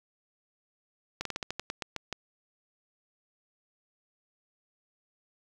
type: slowing click train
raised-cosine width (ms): 0.2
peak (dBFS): -16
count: 11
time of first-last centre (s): 1.21-2.127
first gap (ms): 43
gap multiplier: 1.16
effects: 8-bit